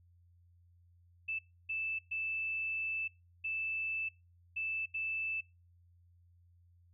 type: tone bursts at uneven times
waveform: sine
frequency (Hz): 2637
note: E7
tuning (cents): 0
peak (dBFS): -34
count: 6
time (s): 1.28-1.39 / 1.69-1.99 / 2.11-3.08 / 3.44-4.09 / 4.56-4.86 / 4.94-5.41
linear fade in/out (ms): 10
effects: noise-tail reverb RT60 0.3 s tail -26 dB re dry + added 87 Hz sine -62 dBFS peak until 6.93 s